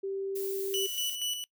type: tone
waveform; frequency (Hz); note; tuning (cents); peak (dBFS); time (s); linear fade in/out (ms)
sine; 390; G4; -9; -31; 0.03-0.87; 10
type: noise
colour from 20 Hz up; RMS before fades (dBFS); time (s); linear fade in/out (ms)
violet; -40; 0.35-1.16; 10
type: tone with tremolo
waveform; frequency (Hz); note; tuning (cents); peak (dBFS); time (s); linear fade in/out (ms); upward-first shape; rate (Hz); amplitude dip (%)
sawtooth; 2960; F#7; 0; -26; 0.74-1.44; 0; square; 4.2; 50
effects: noise-tail reverb RT60 0.1 s tail -22 dB re dry